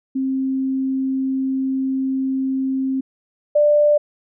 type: tone pair in turn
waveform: sine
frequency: 265.3 / 591.8 Hz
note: C4 / D5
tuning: +24 / +13 cents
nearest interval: octave + major second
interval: 1389 cents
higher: second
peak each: -18 / -11 dBFS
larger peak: second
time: 0.15-3.01 / 3.55-3.98 s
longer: first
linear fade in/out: 10 ms
effects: none